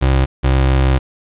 30% pulse tone pair in turn, 66.5 / 66.19 Hz, C2 / C2, +29 / +21 cents, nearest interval unison, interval 8 cents, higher first, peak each -8 dBFS, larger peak neither, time 0.01-0.26 / 0.43-0.99 s, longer second, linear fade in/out 20 ms, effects resampled to 8000 Hz + 7-bit

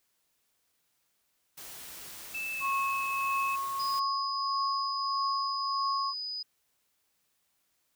white noise, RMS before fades -45 dBFS, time 1.57-4 s, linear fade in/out 10 ms
sine tone with pitch glide, 2635 to 2584 Hz, E7 to E7, -1 to -35 cents, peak -33 dBFS, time 2.34-3.56 s, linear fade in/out 10 ms, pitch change -34 cents, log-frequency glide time 2.52-2.71 s
sine tone with tremolo, 1094 Hz, C#6, 23 cents flat, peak -27 dBFS, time 2.6-6.14 s, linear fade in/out 50 ms, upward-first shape triangle, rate 1.6 Hz, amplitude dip 45%
sine tone, 4978 Hz, D#8, in tune, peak -34 dBFS, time 3.79-6.43 s, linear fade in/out 10 ms
effects white hiss -75 dBFS RMS until 7.95 s

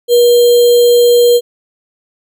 sine tone with sample-and-hold, 480 Hz, B4, 49 cents flat, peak -4 dBFS, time 0.08-1.41 s, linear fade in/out 50 ms, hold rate 3675 Hz, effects none

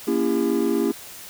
triangle chord, A# diminished seventh, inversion none, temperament just, 233.1 / 279.7 / 335.6 / 402.8 Hz, A#3 / C#4 / E4 / G4, 0 / +16 / +31 / +47 cents, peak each -23 / -23 / -22 / -22 dBFS, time 0.07-0.92 s, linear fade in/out 10 ms, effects white hiss -40 dBFS RMS until 1.29 s

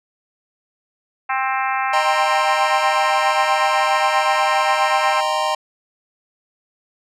harmonic tone, 263.9 Hz, C4, 15 cents sharp, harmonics 3 / 4 / 5 / 6 / 7 / 8 / 9 / 10, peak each -22 / -24 / -26 / -28 / -29 / -30 / -31 / -32 dBFS, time 1.29-5.21 s, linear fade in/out 10 ms
square chord, C minor seventh, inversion first, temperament equal with one note detuned, 617.6 / 784 / 932.3 / 1046.5 Hz, Eb5 / G5 / Bb5 / C6, -13 / 0 / 0 / 0 cents, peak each -24 dBFS, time 1.93-5.55 s, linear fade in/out 5 ms
effects low-pass 7000 Hz 12 dB/octave

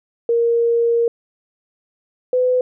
sine tone pair in turn, 467.3 / 503.6 Hz, A#4 / B4, +4 / +34 cents, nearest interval minor second, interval 130 cents, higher second, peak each -13 dBFS, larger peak neither, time 0.29-1.08 / 2.33-2.61 s, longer first, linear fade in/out 2 ms, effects none

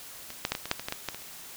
clicks, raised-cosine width 0.2 ms, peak -22 / -9 / -9 / -14 / -18 / -7 / -18 / -14 / -13 / -13 / -21 / -30 dBFS, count 12, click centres 0.304 / 0.451 / 0.52 / 0.551 / 0.656 / 0.714 / 0.796 / 0.885 / 0.924 / 1.087 / 1.146 / 1.22 s, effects white hiss -45 dBFS RMS until 1.56 s

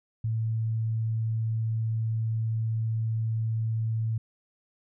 sine tone, 111.9 Hz, A2, 30 cents sharp, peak -25 dBFS, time 0.24-4.18 s, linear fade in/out 5 ms, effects none

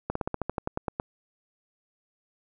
slowing click train, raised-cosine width 1 ms, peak -14 dBFS, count 12, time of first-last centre 0.1-0.999 s, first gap 54 ms, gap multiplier 1.08, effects none

